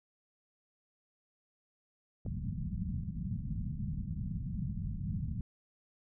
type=low-pass noise; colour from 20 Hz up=white; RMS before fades=-37 dBFS; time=2.25-5.41 s; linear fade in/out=2 ms; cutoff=200 Hz; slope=48 dB/octave
type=click; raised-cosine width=2 ms; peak=-32 dBFS; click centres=2.263 s
effects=none